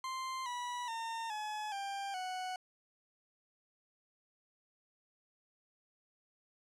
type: tone with pitch steps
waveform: 40% pulse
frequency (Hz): 1046.5 / 976.4 / 911 / 850 / 793.1 / 740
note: C6 / B5 / A#5 / G#5 / G5 / F#5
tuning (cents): 0 / -20 / -40 / +40 / +20 / 0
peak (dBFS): -37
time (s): 0.04-2.56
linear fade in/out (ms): 2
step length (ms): 420
effects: low-pass 8000 Hz 12 dB/octave